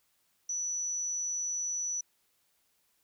sine tone, 5930 Hz, F#8, 3 cents sharp, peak -31 dBFS, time 0.49-2.01 s, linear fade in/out 5 ms, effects white hiss -73 dBFS RMS until 3.03 s

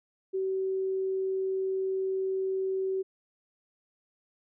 sine tone, 381.2 Hz, G4, 48 cents flat, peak -27 dBFS, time 0.33-3.03 s, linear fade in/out 20 ms, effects none

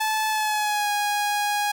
sawtooth tone with pitch glide, 868 to 825.5 Hz, A5 to G#5, -24 to -11 cents, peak -18 dBFS, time 0-1.72 s, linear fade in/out 10 ms, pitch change -87 cents, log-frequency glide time 0.29-0.89 s, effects none

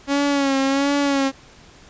sawtooth tone with vibrato, 277.2 Hz, C#4, in tune, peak -13 dBFS, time 0.07-1.32 s, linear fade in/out 50 ms, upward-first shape sine, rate 1.4 Hz, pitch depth 50 cents each way, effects pink hiss -47 dBFS RMS until 1.89 s + resampled to 16000 Hz

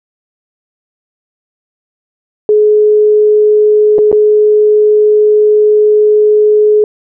sine tone with dropouts, 423.2 Hz, G#4, 33 cents sharp, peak -4 dBFS, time 2.49-6.84 s, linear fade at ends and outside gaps 1 ms, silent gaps 3.983-3.988 / 4.116-4.127 s, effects none

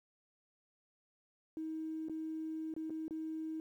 triangle tone with dropouts, 317.2 Hz, D#4, 33 cents sharp, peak -34 dBFS, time 1.57-3.6 s, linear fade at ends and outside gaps 1 ms, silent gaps 2.085-2.096 / 2.739-2.764 / 2.897-2.904 / 3.081-3.108 s, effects tanh soft clip ceiling -36 dBFS + 12-bit

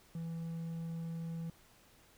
triangle tone, 165.4 Hz, E3, 6 cents sharp, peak -36 dBFS, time 0.15-1.5 s, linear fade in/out 2 ms, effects pink hiss -64 dBFS RMS until 2.17 s

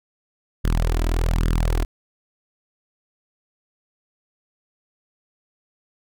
sawtooth tone with flanger, 40.95 Hz, E1, 11 cents flat, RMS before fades -20 dBFS, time 0.64-1.85 s, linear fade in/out 10 ms, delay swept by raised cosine 0.6 to 3.1 ms, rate 1.2 Hz, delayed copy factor +0.75, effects none

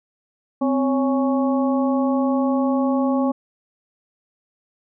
harmonic tone with a mistuned harmonic, 277.2 Hz, C#4, in tune, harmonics 1 / 2 / 3 / 4, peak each -18 / -24 / -28 / -30 dBFS, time 0.61-3.32 s, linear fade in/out 10 ms, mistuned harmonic 1, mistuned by -110 cents, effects none

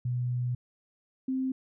sine tone pair in turn, 123.47 / 261.6 Hz, B2 / C4, 0 / 0 cents, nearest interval octave + minor second, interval 1300 cents, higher second, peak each -27 / -27 dBFS, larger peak neither, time 0.05-0.55 / 1.28-1.52 s, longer first, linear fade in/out 5 ms, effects none

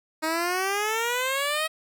10% pulse exponential sweep, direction up, 311.1 to 640 Hz, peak -16 dBFS, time 0.22-1.68 s, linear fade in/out 20 ms, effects none

